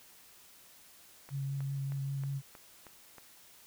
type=click train; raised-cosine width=0.5 ms; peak=-35 dBFS; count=7; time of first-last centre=1.29-3.183 s; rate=3.17 Hz
type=tone with vibrato; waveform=sine; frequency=137.7 Hz; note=C#3; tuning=11 cents flat; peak=-33 dBFS; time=1.3-2.42 s; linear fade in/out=50 ms; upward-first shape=sine; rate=5.2 Hz; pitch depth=14 cents each way
effects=white hiss -58 dBFS RMS until 3.66 s